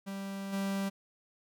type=tone with level steps; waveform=45% pulse; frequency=196 Hz; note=G3; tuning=in tune; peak=-37 / -31 dBFS; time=0.06-0.9 s; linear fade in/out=20 ms; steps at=0.52 s; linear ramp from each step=20 ms; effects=none